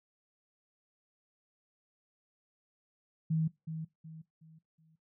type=tone with echo; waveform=sine; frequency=159.7 Hz; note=D#3; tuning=45 cents sharp; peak=-27 dBFS; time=3.3-3.48 s; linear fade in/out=10 ms; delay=370 ms; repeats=4; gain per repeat=-9 dB; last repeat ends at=4.96 s; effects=noise-tail reverb RT60 0.2 s tail -20 dB re dry